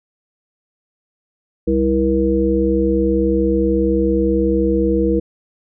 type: harmonic tone with a mistuned harmonic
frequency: 65.41 Hz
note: C2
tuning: in tune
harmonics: 1 / 3 / 5 / 7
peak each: -21 / -20 / -17 / -18 dBFS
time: 1.67-5.2 s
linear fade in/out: 10 ms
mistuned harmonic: 7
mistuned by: +68 cents
effects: none